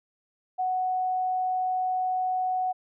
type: tone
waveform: sine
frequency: 741 Hz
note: F#5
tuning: 2 cents sharp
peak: -24 dBFS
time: 0.58-2.73 s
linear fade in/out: 20 ms
effects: none